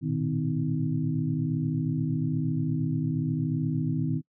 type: tone cluster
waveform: sine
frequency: 112.5 / 121 / 154.9 / 255.5 / 316.5 Hz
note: A2 / B2 / D#3 / C4 / D#4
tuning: +39 / -35 / -7 / -41 / +30 cents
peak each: -36 / -34 / -27 / -31 / -35 dBFS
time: 0.01-4.22 s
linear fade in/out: 50 ms
effects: noise-tail reverb RT60 0.1 s tail -25 dB re dry